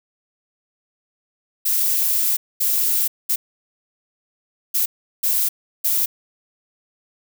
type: noise bursts at uneven times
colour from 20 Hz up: violet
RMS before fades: -19 dBFS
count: 6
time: 1.65-2.37 / 2.6-3.08 / 3.29-3.36 / 4.74-4.86 / 5.23-5.49 / 5.84-6.06 s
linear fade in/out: 10 ms
effects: none